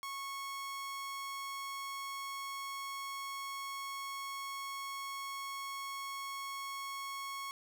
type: tone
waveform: sawtooth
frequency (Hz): 1100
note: C#6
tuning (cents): -14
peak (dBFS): -36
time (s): 0.03-7.51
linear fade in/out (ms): 0
effects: none